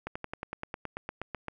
slowing click train, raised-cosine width 0.5 ms, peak -20 dBFS, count 14, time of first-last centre 0.07-1.483 s, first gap 85 ms, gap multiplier 1.04, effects none

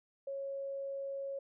sine tone, 550 Hz, C#5, 14 cents flat, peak -37 dBFS, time 0.27-1.39 s, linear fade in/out 5 ms, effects none

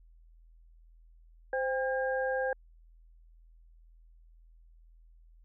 sine tone cluster, 520 / 799 / 1615 Hz, C5 / G5 / G#6, -11 / +33 / -49 cents, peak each -30 / -36 / -35 dBFS, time 1.53-2.53 s, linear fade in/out 2 ms, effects added 41 Hz sine -55 dBFS peak until 5.44 s

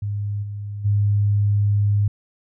sine tone with level steps, 102.5 Hz, G#2, 22 cents flat, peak -22 / -27 / -15 dBFS, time 0.02-2.08 s, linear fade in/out 5 ms, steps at 0.42 / 0.84 s, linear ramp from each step 20 ms, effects none

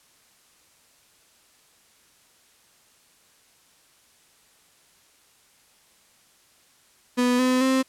35% pulse tone with pitch steps, 247.1 / 254.8 / 262.7 Hz, B3 / C4 / C4, +1 / -46 / +7 cents, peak -17 dBFS, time 7.17-7.83 s, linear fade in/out 20 ms, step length 220 ms, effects white hiss -59 dBFS RMS until 7.88 s + low-pass 11000 Hz 12 dB/octave

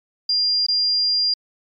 sine tone with dropouts, 4800 Hz, D8, 37 cents sharp, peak -16 dBFS, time 0.29-1.34 s, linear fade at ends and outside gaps 5 ms, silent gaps 0.666-0.684 s, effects MP3 64 kbps

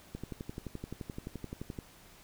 click train, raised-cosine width 3 ms, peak -26 dBFS, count 20, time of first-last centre 0.15-1.788 s, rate 11.6 Hz, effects pink hiss -57 dBFS RMS until 2.23 s

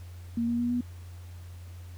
sine tone with pitch steps, 233.1 / 236.6 / 240.2 / 243.8 Hz, A#3 / A#3 / B3 / B3, 0 / +26 / -48 / -22 cents, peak -25 dBFS, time 0.37-0.81 s, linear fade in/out 5 ms, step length 110 ms, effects added 88 Hz sine -41 dBFS peak until 1.97 s + pink hiss -57 dBFS RMS until 1.97 s

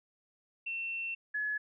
sine tone pair in turn, 2700 / 1700.9 Hz, E7 / G#6, +41 / +41 cents, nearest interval minor sixth, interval 800 cents, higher first, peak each -34 / -31 dBFS, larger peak second, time 0.66-1.15 / 1.34-1.58 s, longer first, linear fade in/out 10 ms, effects none

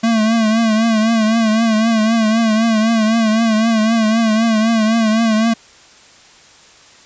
square tone with vibrato, 222.6 Hz, A3, 20 cents sharp, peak -12 dBFS, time 0.03-5.54 s, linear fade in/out 10 ms, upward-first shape triangle, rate 3.9 Hz, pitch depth 77 cents each way, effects white hiss -44 dBFS RMS until 7.05 s + resampled to 16000 Hz

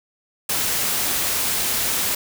white noise, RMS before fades -22 dBFS, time 0.49-2.15 s, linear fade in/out 5 ms, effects none

